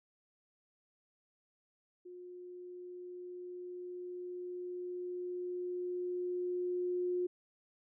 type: tone with level ramp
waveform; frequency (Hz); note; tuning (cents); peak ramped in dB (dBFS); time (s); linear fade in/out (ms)
sine; 358.5; F4; +45; -47 to -31; 2.05-7.27; 10
effects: none